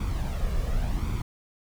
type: noise with flanger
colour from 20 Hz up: brown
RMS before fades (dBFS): -27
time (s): 0-1.22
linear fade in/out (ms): 5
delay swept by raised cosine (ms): 0.85 to 1.76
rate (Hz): 0.9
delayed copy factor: +0.55
effects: none